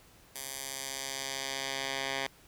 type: tone with band-pass filter sweep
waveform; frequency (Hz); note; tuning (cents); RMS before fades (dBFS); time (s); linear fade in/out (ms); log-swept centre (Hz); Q
10% pulse; 135.4; C#3; -40; -37; 0.35-2.27; 5; 11000 to 2600; 0.78
effects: pink hiss -59 dBFS RMS until 2.47 s